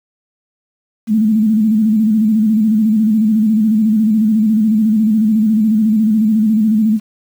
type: tone with vibrato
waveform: sine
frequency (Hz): 217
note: A3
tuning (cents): -24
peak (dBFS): -9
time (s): 1.07-7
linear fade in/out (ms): 50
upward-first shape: square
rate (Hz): 14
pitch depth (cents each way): 57
effects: 7-bit